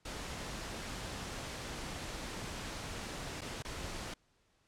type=noise with dropouts; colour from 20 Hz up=pink; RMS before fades=-42 dBFS; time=0.05-4.14 s; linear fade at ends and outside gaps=5 ms; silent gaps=3.41-3.416 / 3.624-3.648 s; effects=pink hiss -73 dBFS RMS until 4.67 s + low-pass 8000 Hz 12 dB/octave